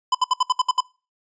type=tone bursts; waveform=square; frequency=1010 Hz; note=B5; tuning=39 cents sharp; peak=-16 dBFS; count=8; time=0.12-0.806 s; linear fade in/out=5 ms; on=28 ms; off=66 ms; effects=noise-tail reverb RT60 0.3 s tail -22 dB re dry + resampled to 16000 Hz